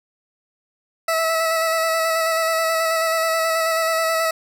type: tone with vibrato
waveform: 20% pulse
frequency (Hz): 651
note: E5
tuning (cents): -22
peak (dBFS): -13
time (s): 1.08-4.31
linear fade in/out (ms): 5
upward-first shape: square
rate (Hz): 9.3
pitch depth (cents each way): 16
effects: none